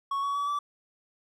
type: tone with pitch steps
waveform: triangle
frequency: 1108.7 / 1124.8 / 1141.2 / 1157.8 Hz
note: C#6 / C#6 / C#6 / D6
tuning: 0 / +25 / +50 / -25 cents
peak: -25 dBFS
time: 0.11-0.59 s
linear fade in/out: 5 ms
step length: 120 ms
effects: none